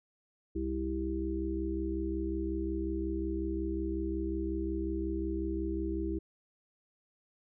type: harmonic tone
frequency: 65.5 Hz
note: C2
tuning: 2 cents sharp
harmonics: 1 / 3 / 5 / 6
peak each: -36 / -42 / -34 / -39 dBFS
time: 0.55-6.19 s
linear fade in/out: 10 ms
effects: none